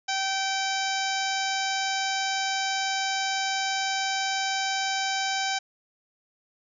harmonic tone with a mistuned harmonic, 774 Hz, G5, 22 cents flat, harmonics 1 / 2 / 3 / 4 / 5 / 6 / 7 / 8 / 9, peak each -29 / -32 / -34 / -35 / -36 / -37 / -37 / -38 / -39 dBFS, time 0.08-5.59 s, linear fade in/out 10 ms, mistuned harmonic 6, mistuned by +43 cents, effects none

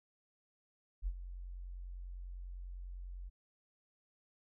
sine tone with ADSR envelope, 45.01 Hz, F#1, 47 cents flat, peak -31 dBFS, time 1.02-3.3 s, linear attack 49 ms, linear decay 53 ms, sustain -12 dB, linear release 22 ms, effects none

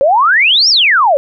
sine exponential two-way sweep, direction up then down, 523.3 to 5690 to 531 Hz, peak -6 dBFS, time 0.01-1.17 s, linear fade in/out 0 ms, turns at 0.69 s, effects none

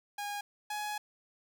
sawtooth tone pair in turn, 819 / 838.6 Hz, G#5 / G#5, -24 / +17 cents, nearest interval unison, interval 41 cents, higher second, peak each -32 / -31 dBFS, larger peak second, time 0.18-0.41 / 0.7-0.98 s, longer second, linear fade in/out 5 ms, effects none

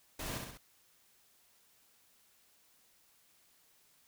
pink noise with echo, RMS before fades -41 dBFS, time 0.19-0.38 s, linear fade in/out 5 ms, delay 65 ms, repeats 3, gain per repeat -4 dB, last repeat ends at 0.575 s, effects white hiss -68 dBFS RMS until 4.07 s

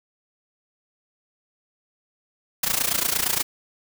white noise with amplitude modulation, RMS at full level -20 dBFS, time 2.63-3.43 s, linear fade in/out 5 ms, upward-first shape sine, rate 28.6 Hz, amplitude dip 85%, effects none

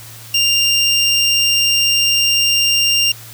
square tone pair together, 2794 / 5570 Hz, F7 / F8, 0 / -5 cents, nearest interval octave, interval 1195 cents, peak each -14 / -17 dBFS, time 0.34-3.12 s, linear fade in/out 5 ms, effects added 113 Hz sine -38 dBFS peak until 3.33 s + white hiss -37 dBFS RMS until 3.33 s

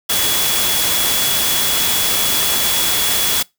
sine tone in noise, 3376 Hz, G#7, 28 cents sharp, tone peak -21 dBFS, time 0.09-3.43 s, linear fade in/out 10 ms, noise white, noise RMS -17 dBFS, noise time 0.09-3.43 s, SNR -7 dB, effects noise-tail reverb RT60 0.2 s tail -23 dB re dry

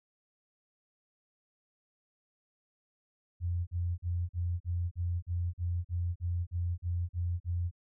sine tone bursts, 87.31 Hz, F2, in tune, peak -29 dBFS, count 14, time 3.4-7.713 s, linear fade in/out 50 ms, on 270 ms, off 41 ms, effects none

